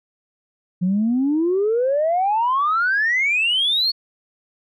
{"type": "exponential sweep", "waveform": "sine", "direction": "up", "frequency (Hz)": [174.61, 4435], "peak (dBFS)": -15, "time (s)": [0.81, 3.92], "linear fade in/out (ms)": 20, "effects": ["tanh soft clip ceiling -12 dBFS"]}